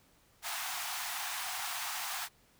pink high-pass noise, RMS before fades -38 dBFS, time 0.42-2.29 s, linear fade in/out 50 ms, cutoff 700 Hz, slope 96 dB/octave, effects pink hiss -66 dBFS RMS until 2.59 s

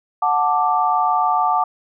sine chord, D major, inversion first, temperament just, 734.2 / 881 / 1174.7 Hz, F#5 / A5 / D6, -14 / +2 / 0 cents, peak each -19 dBFS, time 0.22-1.64 s, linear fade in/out 5 ms, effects none

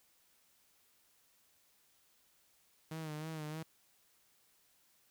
sawtooth tone with vibrato, 155.9 Hz, D#3, 4 cents sharp, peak -37 dBFS, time 2.91-3.63 s, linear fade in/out 5 ms, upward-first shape sine, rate 3.2 Hz, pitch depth 55 cents each way, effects white hiss -71 dBFS RMS until 5.1 s

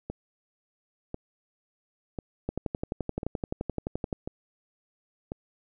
two click trains, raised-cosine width 2 ms, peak -16 / -20 dBFS, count 20 / 6, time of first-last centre 2.49-4.128 / 0.1-5.319 s, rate 11.6 / 0.958 Hz, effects none

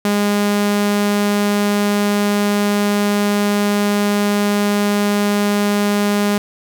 sawtooth tone, 205 Hz, G#3, 22 cents flat, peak -10 dBFS, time 0.05-6.38 s, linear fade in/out 2 ms, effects none

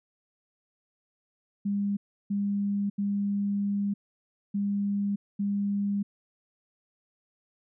sine tone bursts at uneven times, 201.6 Hz, G3, 49 cents sharp, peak -25 dBFS, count 5, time 1.65-1.97 / 2.3-2.9 / 2.98-3.94 / 4.54-5.16 / 5.39-6.03 s, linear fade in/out 10 ms, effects none

